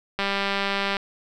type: click train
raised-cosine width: 0.3 ms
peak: -9 dBFS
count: 155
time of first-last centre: 0.19-0.968 s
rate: 198 Hz
effects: none